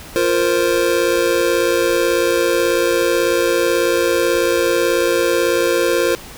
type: chord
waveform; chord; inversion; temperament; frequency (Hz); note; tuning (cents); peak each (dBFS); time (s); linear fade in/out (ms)
square; F suspended fourth; none; just; 349.2 / 465.6 / 523.8; F4 / Bb4 / C5; 0 / -2 / +2; -19; 0.16-6.15; 0
effects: pink hiss -36 dBFS RMS until 6.37 s